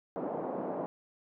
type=band-pass noise; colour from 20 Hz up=white; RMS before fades=-36 dBFS; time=0.16-0.86 s; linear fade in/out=0 ms; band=190 to 760 Hz; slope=24 dB/octave; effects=none